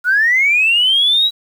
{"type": "linear sweep", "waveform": "sine", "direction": "up", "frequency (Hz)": [1416, 3914], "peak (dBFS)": -9, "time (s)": [0.04, 1.31], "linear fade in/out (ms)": 50, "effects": ["tanh soft clip ceiling -5 dBFS", "7-bit"]}